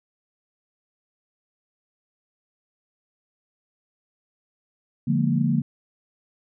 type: chord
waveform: sine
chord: Bb dominant seventh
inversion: first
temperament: just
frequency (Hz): 145.68 / 174.81 / 209.8 / 233.1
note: D3 / F3 / Ab3 / Bb3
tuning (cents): -14 / +2 / +18 / 0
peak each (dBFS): -23 / -25 / -28 / -23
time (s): 5.07-5.62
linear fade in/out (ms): 10
effects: none